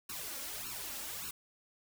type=noise with flanger; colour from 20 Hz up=white; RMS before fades=-42 dBFS; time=0.09-1.31 s; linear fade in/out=5 ms; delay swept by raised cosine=0.72 to 3.72 ms; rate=1.7 Hz; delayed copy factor=+1; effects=none